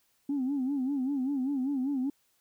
sine tone with vibrato, 270 Hz, C#4, 45 cents flat, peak -26 dBFS, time 0.29-2.1 s, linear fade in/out 5 ms, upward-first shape sine, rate 5.1 Hz, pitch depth 120 cents each way, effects tanh soft clip ceiling -24 dBFS + white hiss -71 dBFS RMS until 2.4 s

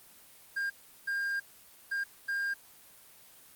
triangle tone bursts at uneven times, 1605 Hz, G6, 40 cents sharp, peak -28 dBFS, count 4, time 0.56-0.7 / 1.07-1.4 / 1.91-2.04 / 2.28-2.54 s, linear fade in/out 10 ms, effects white hiss -56 dBFS RMS until 3.55 s + Opus 24 kbps

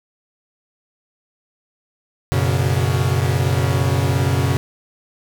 45% pulse chord, F# suspended fourth, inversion none, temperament equal with one note detuned, 92.5 / 121.21 / 138.59 Hz, F#2 / B2 / C#3, 0 / -32 / 0 cents, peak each -20 dBFS, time 2.32-4.57 s, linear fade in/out 0 ms, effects none

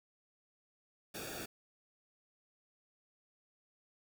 pink noise with comb filter, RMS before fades -44 dBFS, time 1.14-1.46 s, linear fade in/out 10 ms, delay 0.98 ms, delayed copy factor -0.9, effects none

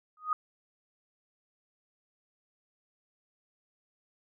sine tone with exponential growth, 1244.5 Hz, D#6, in tune, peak -22 dBFS, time 0.17-0.33 s, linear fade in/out 2 ms, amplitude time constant 34 ms, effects none

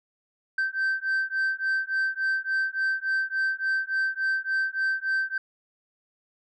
sine beating tone pair, 1553 / 1556.5 Hz, G6 / G6, -17 / -13 cents, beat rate 3.5 Hz, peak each -25 dBFS, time 0.58-5.38 s, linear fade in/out 5 ms, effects tanh soft clip ceiling -21 dBFS

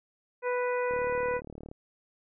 harmonic tone, 493.9 Hz, B4, in tune, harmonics 1 / 2 / 3 / 4 / 5, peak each -28 / -34 / -38 / -40 / -42 dBFS, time 0.42-1.41 s, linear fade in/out 50 ms
click train, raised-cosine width 2 ms, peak -30 dBFS, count 31, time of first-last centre 0.91-1.714 s, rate 37.3 Hz
effects none

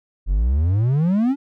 triangle exponential sweep, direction up, 42.5 to 289.3 Hz, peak -13 dBFS, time 0.26-1.36 s, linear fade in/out 50 ms, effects none

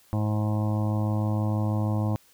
harmonic tone, 106.3 Hz, G#2, 41 cents sharp, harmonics 1 / 2 / 3 / 5 / 6 / 7 / 8 / 9 / 10, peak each -24 / -30 / -34 / -38 / -40 / -41 / -42 / -43 / -44 dBFS, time 0.13-2.16 s, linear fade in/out 0 ms, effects white hiss -59 dBFS RMS until 2.33 s

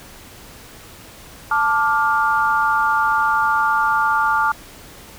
sine chord, D minor, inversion second, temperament just, 881 / 1174.7 / 1409.6 Hz, A5 / D6 / F6, +2 / 0 / +16 cents, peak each -19 dBFS, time 1.51-4.52 s, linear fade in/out 5 ms, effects pink hiss -41 dBFS RMS until 5.18 s

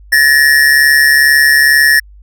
square ring-modulated tone, 1800 Hz, A6, 39 cents sharp, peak -3 dBFS, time 0.12-2 s, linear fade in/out 10 ms, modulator 71.1 Hz, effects added 50 Hz sine -35 dBFS peak until 2.22 s

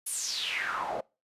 pink noise with band-pass filter sweep, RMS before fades -33 dBFS, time 0.06-1.01 s, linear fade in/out 10 ms, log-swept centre 11000 to 540 Hz, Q 5.5, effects noise-tail reverb RT60 0.3 s tail -24 dB re dry + resampled to 32000 Hz

